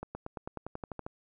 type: accelerating click train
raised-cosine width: 1 ms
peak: -24 dBFS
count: 12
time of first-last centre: 0.03-1.065 s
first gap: 120 ms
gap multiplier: 0.95
effects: none